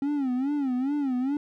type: tone with vibrato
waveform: triangle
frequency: 270.4 Hz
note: C#4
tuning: 43 cents flat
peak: -22 dBFS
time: 0.02-1.37 s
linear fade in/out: 2 ms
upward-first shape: sine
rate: 2.4 Hz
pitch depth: 150 cents each way
effects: none